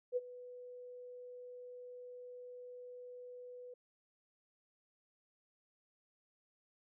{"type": "tone with ADSR envelope", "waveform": "sine", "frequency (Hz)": 494.8, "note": "B4", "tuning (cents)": 3, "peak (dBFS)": -30, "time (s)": [0.12, 3.74], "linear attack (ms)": 45, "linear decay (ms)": 32, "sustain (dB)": -18, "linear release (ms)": 5, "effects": []}